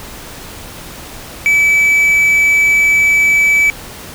triangle tone, 2300 Hz, D7, 37 cents flat, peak -6 dBFS, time 1.46-3.7 s, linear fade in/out 0 ms, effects pink hiss -31 dBFS RMS until 4.14 s

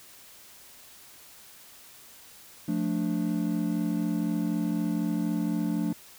triangle chord, D minor, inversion first, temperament just, 176.2 / 220.2 / 293.7 Hz, F3 / A3 / D4, +16 / +2 / 0 cents, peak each -28 dBFS, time 2.68-5.93 s, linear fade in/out 5 ms, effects white hiss -51 dBFS RMS until 6.18 s

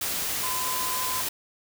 sine tone in noise, 1019 Hz, C6, 46 cents flat, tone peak -31 dBFS, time 0.43-1.21 s, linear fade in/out 5 ms, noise white, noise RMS -29 dBFS, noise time 0.01-1.29 s, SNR -5 dB, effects none

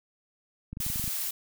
clicks, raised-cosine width 5 ms, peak -25 dBFS, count 9, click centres 0.73 / 0.771 / 0.803 / 0.865 / 0.901 / 0.959 / 0.997 / 1.041 / 1.078 s
blue noise, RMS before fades -32 dBFS, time 0.8-1.31 s, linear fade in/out 5 ms
effects none

